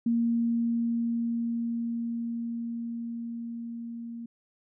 sine tone with level ramp, 233.1 Hz, A#3, in tune, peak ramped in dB -22 to -36 dBFS, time 0.06-4.26 s, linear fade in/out 5 ms, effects none

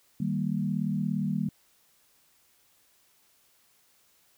sine chord, Eb major, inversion none, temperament equal, 155.56 / 196 / 233.1 Hz, Eb3 / G3 / Bb3, 0 / 0 / 0 cents, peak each -31 / -29 / -32 dBFS, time 0.2-1.49 s, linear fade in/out 5 ms, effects white hiss -65 dBFS RMS until 4.37 s

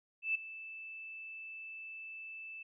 sine tone with ADSR envelope, 2637 Hz, E7, in tune, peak -28 dBFS, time 0.22-2.63 s, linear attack 130 ms, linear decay 8 ms, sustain -16 dB, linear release 8 ms, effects none

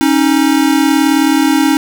square tone pair together, 274.4 / 313.2 Hz, C#4 / D#4, -17 / +11 cents, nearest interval major second, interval 228 cents, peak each -12 dBFS, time 0.01-1.77 s, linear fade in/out 0 ms, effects none

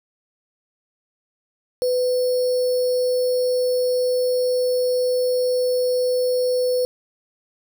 sine tone with sample-and-hold, 501 Hz, B4, 25 cents sharp, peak -17 dBFS, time 1.82-6.85 s, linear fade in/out 0 ms, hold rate 4900 Hz, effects none

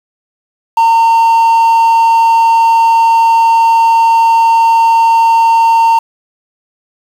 triangle tone with quantisation, 913 Hz, A#5, 36 cents flat, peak -3 dBFS, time 0.77-5.99 s, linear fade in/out 5 ms, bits 5, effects none

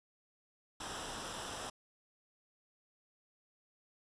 pink noise with comb filter, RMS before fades -43 dBFS, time 0.8-1.7 s, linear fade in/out 5 ms, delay 0.45 ms, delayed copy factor -0.65, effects resampled to 22050 Hz

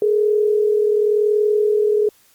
sine tone pair together, 419.5 / 460.4 Hz, G#4 / A#4, +17 / -22 cents, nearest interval major second, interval 161 cents, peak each -14 / -22 dBFS, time 0.02-2.09 s, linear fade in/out 2 ms, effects white hiss -55 dBFS RMS until 2.34 s + Opus 24 kbps

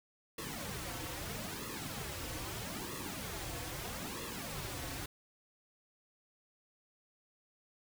pink noise with flanger, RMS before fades -42 dBFS, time 0.38-5.06 s, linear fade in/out 5 ms, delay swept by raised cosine 1.3 to 5 ms, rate 0.78 Hz, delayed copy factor -0.8, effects none

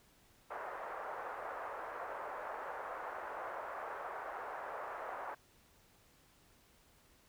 pink band-pass noise, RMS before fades -44 dBFS, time 0.5-5.35 s, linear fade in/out 10 ms, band 540 to 1500 Hz, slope 24 dB/octave, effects pink hiss -67 dBFS RMS until 7.28 s

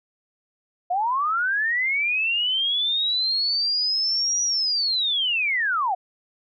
sine linear two-way sweep, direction up then down, 690 to 5830 to 690 Hz, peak -20 dBFS, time 0.9-5.95 s, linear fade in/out 10 ms, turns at 4.43 s, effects none

